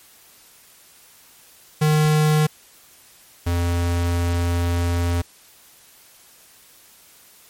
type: tone pair in turn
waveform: square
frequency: 153.1 / 86.42 Hz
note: D#3 / F2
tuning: -28 / -18 cents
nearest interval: minor seventh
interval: 990 cents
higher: first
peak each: -15 / -19 dBFS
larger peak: first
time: 1.81-2.47 / 3.46-5.22 s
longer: second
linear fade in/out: 10 ms
effects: white hiss -50 dBFS RMS until 7.49 s + MP3 64 kbps